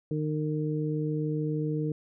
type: harmonic tone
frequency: 152.8 Hz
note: D#3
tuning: 31 cents flat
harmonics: 1 / 2 / 3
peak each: -29 / -32 / -34 dBFS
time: 0.11-1.92 s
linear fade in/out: 2 ms
effects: none